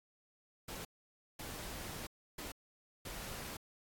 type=noise bursts at uneven times; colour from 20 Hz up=pink; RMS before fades=-45 dBFS; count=4; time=0.68-0.85 / 1.39-2.07 / 2.38-2.52 / 3.05-3.57 s; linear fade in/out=5 ms; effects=AAC 64 kbps